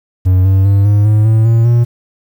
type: tone with pitch steps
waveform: triangle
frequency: 92.5 / 95.87 / 99.37 / 102.99 / 106.75 / 110.64 / 114.67 / 118.85 Hz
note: F#2 / G2 / G2 / G#2 / G#2 / A2 / A#2 / A#2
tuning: 0 / -38 / +24 / -14 / +48 / +10 / -28 / +34 cents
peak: -4 dBFS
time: 0.25-1.85 s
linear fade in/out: 20 ms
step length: 200 ms
effects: 7-bit